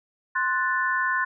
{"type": "chord", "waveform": "sine", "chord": "F# diminished", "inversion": "second", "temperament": "equal", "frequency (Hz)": [1046.5, 1480, 1760], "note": ["C6", "F#6", "A6"], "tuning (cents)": [0, 0, 0], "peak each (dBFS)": -26, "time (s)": [0.35, 1.25], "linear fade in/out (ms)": 10, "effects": []}